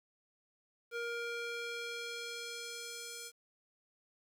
square tone with band-pass filter sweep, 470.2 Hz, A#4, 15 cents sharp, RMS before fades -42 dBFS, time 0.91-3.32 s, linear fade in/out 50 ms, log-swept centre 1500 to 8200 Hz, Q 0.79, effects 10-bit

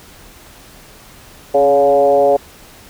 sine tone with frequency modulation, 564 Hz, C#5, 30 cents sharp, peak -8 dBFS, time 1.54-2.37 s, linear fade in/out 10 ms, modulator 144 Hz, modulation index 1.1, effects pink hiss -41 dBFS RMS until 2.89 s

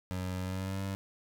25% pulse tone with pitch glide, 92.1 to 97.24 Hz, F#2 to G2, -7 to -13 cents, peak -30 dBFS, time 0.11-0.95 s, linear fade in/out 0 ms, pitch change +94 cents, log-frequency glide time 0.39-0.81 s, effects none

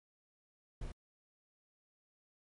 brown noise, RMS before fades -42 dBFS, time 0.81-0.92 s, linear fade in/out 5 ms, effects MP3 48 kbps

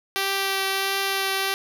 5% pulse tone with vibrato, 389.3 Hz, G4, 12 cents flat, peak -11 dBFS, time 0.16-1.54 s, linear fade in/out 0 ms, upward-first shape triangle, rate 1.5 Hz, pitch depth 12 cents each way, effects none

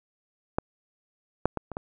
clicks, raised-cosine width 1 ms, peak -10 / -7 / -15 / -22 / -18 dBFS, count 5, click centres 0.585 / 1.456 / 1.573 / 1.717 / 1.769 s, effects none

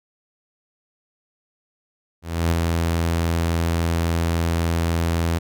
sawtooth tone with ADSR envelope, 83.6 Hz, E2, 25 cents sharp, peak -12 dBFS, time 2.22-5.39 s, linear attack 300 ms, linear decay 6 ms, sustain -3 dB, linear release 16 ms, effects none

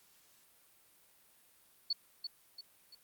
sine tone with echo, 4435 Hz, C#8, in tune, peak -30 dBFS, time 1.9-1.93 s, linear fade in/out 5 ms, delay 340 ms, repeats 3, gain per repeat -7 dB, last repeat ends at 2.95 s, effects white hiss -66 dBFS RMS until 3.03 s + Opus 48 kbps

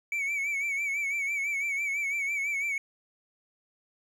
triangle tone with vibrato, 2267 Hz, C#7, 38 cents sharp, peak -26 dBFS, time 0.12-2.78 s, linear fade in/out 2 ms, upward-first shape sine, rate 6 Hz, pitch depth 66 cents each way, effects 11-bit

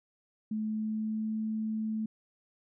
sine tone with pitch glide, 216.1 to 218.4 Hz, A3 to A3, -31 to -13 cents, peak -30 dBFS, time 0.51-2.06 s, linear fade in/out 5 ms, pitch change +18 cents, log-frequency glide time 0.62-1.39 s, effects none

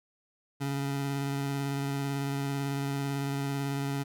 25% pulse tone with vibrato, 139.3 Hz, C#3, 9 cents sharp, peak -26 dBFS, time 0.6-4.04 s, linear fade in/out 20 ms, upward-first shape square, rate 18 Hz, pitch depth 14 cents each way, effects none

